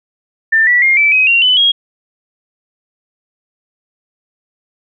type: tone with pitch steps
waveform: sine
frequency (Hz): 1788 / 1949.8 / 2126 / 2319 / 2529 / 2757 / 3007 / 3279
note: A6 / B6 / C7 / D7 / D#7 / F7 / F#7 / G#7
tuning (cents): +27 / -23 / +27 / -22 / +28 / -23 / +27 / -23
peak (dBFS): -7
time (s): 0.52-1.72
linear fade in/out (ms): 10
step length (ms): 150
effects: none